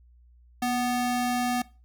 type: ring-modulated tone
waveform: square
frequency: 493.9 Hz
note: B4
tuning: in tune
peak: -22 dBFS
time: 0.62-1.62 s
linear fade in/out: 5 ms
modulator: 251 Hz
effects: noise-tail reverb RT60 0.3 s tail -19 dB re dry + added 60 Hz sine -53 dBFS peak until 1.84 s